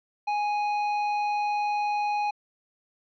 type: tone with hard clipping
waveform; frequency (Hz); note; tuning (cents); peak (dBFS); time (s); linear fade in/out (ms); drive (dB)
sine; 830.6; G#5; 0; -26; 0.27-2.31; 10; 10
effects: low-pass 4000 Hz 12 dB/octave